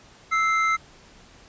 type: tone pair together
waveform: triangle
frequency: 1314 / 2089 Hz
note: E6 / C7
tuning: -6 / -3 cents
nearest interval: minor sixth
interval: 803 cents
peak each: -19 / -22 dBFS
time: 0.31-0.77 s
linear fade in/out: 20 ms
effects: pink hiss -51 dBFS RMS until 1.48 s + resampled to 16000 Hz